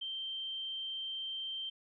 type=tone; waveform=sine; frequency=3136 Hz; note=G7; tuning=in tune; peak=-37 dBFS; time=0.01-1.7 s; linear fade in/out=10 ms; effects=none